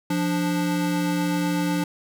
square tone pair together, 174.61 / 293.7 Hz, F3 / D4, 0 / 0 cents, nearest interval major sixth, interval 900 cents, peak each -25 dBFS, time 0.1-1.84 s, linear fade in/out 5 ms, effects none

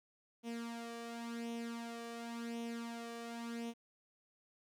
sawtooth tone with flanger, 233.1 Hz, A#3, in tune, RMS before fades -44 dBFS, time 0.43-3.74 s, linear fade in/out 50 ms, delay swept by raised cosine 0.32 to 1.72 ms, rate 0.92 Hz, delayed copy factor +0.65, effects low-pass 10000 Hz 12 dB/octave + 12-bit

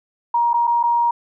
sine tone with dropouts, 945 Hz, A#5, 23 cents sharp, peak -14 dBFS, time 0.34-1.11 s, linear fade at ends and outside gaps 5 ms, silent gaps 0.533-0.54 / 0.671-0.675 / 0.83-0.836 s, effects none

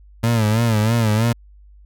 30% pulse tone with vibrato, 111.7 Hz, A2, 27 cents sharp, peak -12 dBFS, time 0.23-1.33 s, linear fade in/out 10 ms, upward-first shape sine, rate 3.1 Hz, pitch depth 97 cents each way, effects added 50 Hz sine -43 dBFS peak until 1.85 s

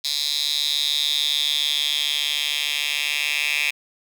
10% pulse tone with high-pass filter sweep, 146.83 Hz, D3, in tune, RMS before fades -23 dBFS, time 0.04-3.71 s, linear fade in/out 10 ms, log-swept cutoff 4200 to 2600 Hz, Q 6.4, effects none

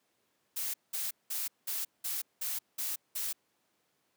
blue noise bursts, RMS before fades -35 dBFS, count 8, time 0.56-3.33 s, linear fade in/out 10 ms, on 180 ms, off 190 ms, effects pink hiss -75 dBFS RMS until 4.16 s + high-pass 200 Hz 12 dB/octave

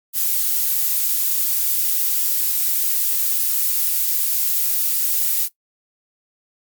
violet noise, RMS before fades -19 dBFS, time 0.13-5.49 s, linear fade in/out 50 ms, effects noise-tail reverb RT60 0.1 s tail -17 dB re dry + Opus 48 kbps

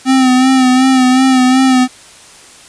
square tone with vibrato, 258.5 Hz, C4, 21 cents flat, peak -7 dBFS, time 0.05-1.88 s, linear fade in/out 50 ms, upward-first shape sine, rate 2.7 Hz, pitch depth 39 cents each way, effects white hiss -38 dBFS RMS until 2.68 s + resampled to 22050 Hz

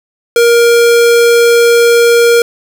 square tone, 470.3 Hz, A#4, 15 cents sharp, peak -5 dBFS, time 0.36-2.42 s, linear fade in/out 2 ms, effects none

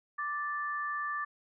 sine tone pair together, 1174.7 / 1760.1 Hz, D6 / A6, 0 / 0 cents, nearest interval perfect fifth, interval 700 cents, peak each -34 / -36 dBFS, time 0.18-1.25 s, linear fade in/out 10 ms, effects none

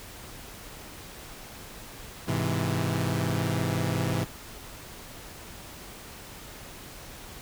sawtooth chord, Ab augmented, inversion none, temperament equal with one note detuned, 103.83 / 129.83 / 164.81 Hz, Ab2 / C3 / E3, 0 / -13 / 0 cents, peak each -26 dBFS, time 2.27-4.25 s, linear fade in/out 20 ms, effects pink hiss -44 dBFS RMS until 7.41 s

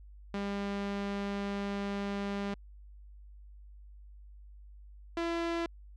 sawtooth tone pair in turn, 200.3 / 336.9 Hz, G3 / E4, +38 / +38 cents, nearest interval major sixth, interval 900 cents, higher second, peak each -29 / -27 dBFS, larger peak second, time 0.34-2.54 / 5.17-5.66 s, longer first, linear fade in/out 2 ms, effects added 50 Hz sine -49 dBFS peak until 5.96 s + low-pass 4000 Hz 12 dB/octave

